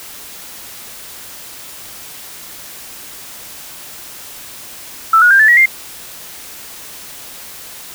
sine tone with pitch steps, 1323 / 1451.1 / 1591.6 / 1745.7 / 1914.7 / 2100 Hz, E6 / F#6 / G6 / A6 / A#6 / C7, +6 / -34 / +26 / -14 / +46 / +6 cents, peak -5 dBFS, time 5.13-5.658 s, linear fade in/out 5 ms, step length 88 ms, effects white hiss -33 dBFS RMS until 7.94 s

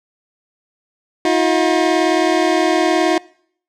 25% pulse tone pair together, 319.6 / 358.7 Hz, D#4 / F4, +47 / +46 cents, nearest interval major second, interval 199 cents, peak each -12 dBFS, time 1.25-3.18 s, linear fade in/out 2 ms, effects noise-tail reverb RT60 0.6 s tail -23 dB re dry + low-pass 6000 Hz 12 dB/octave

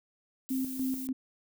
violet noise, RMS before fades -42 dBFS, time 0.49-1.07 s, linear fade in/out 0 ms
sine tone with tremolo, 261.6 Hz, C4, in tune, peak -28 dBFS, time 0.5-1.13 s, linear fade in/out 10 ms, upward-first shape square, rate 3.4 Hz, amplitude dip 60%
effects none

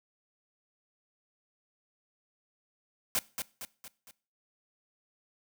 white noise with echo, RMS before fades -29 dBFS, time 3.15-3.19 s, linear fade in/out 0 ms, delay 230 ms, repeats 4, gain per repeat -6 dB, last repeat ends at 4.11 s, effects noise-tail reverb RT60 0.4 s tail -21 dB re dry

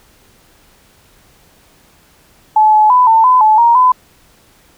sine tone with pitch steps, 861 / 856 / 999 / 896 / 1010 / 864 / 938 / 1009 Hz, A5 / A5 / B5 / A5 / B5 / A5 / A#5 / B5, -38 / -48 / +20 / +31 / +39 / -32 / +11 / +37 cents, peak -5 dBFS, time 2.56-3.92 s, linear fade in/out 5 ms, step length 170 ms, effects pink hiss -49 dBFS RMS until 4.77 s

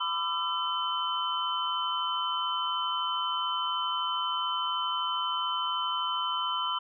sine tone cluster, 1001 / 1191 / 1344 / 3052 Hz, B5 / D6 / E6 / G7, +23 / +24 / +33 / -47 cents, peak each -32 / -36 / -34 / -32 dBFS, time 0-6.79 s, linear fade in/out 10 ms, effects none

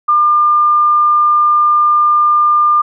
sine tone, 1200 Hz, D6, 37 cents sharp, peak -7 dBFS, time 0.08-2.82 s, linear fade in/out 10 ms, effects none

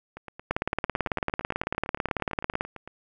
two click trains, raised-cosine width 0.5 ms, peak -24 / -10 dBFS, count 25 / 39, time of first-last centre 0.17-2.876 / 0.51-2.609 s, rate 8.87 / 18.1 Hz, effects none

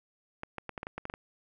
clicks, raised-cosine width 0.5 ms, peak -22 dBFS, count 10, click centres 0.434 / 0.583 / 0.693 / 0.778 / 0.831 / 0.869 / 0.98 / 1.054 / 1.099 / 1.139 s, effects none

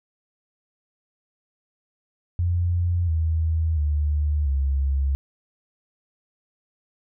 sine tone with pitch steps, 87.31 / 80.53 / 74.27 / 68.5 Hz, F2 / E2 / D2 / C#2, 0 / -40 / +20 / -20 cents, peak -19 dBFS, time 2.39-5.15 s, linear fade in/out 0 ms, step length 690 ms, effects none

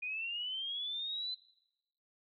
sine linear sweep, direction up, 2441 to 4057 Hz, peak -36 dBFS, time 0.02-1.35 s, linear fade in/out 10 ms, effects noise-tail reverb RT60 0.9 s tail -21 dB re dry

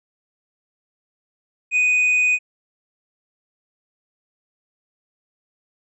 triangle tone, 2489 Hz, D#7, in tune, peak -13 dBFS, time 1.71-2.39 s, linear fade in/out 50 ms, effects resampled to 24000 Hz

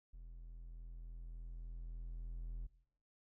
triangle tone with level ramp, 41.75 Hz, E1, 23 cents sharp, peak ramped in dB -48 to -39 dBFS, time 0.13-2.67 s, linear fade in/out 10 ms, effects noise-tail reverb RT60 0.8 s tail -20 dB re dry

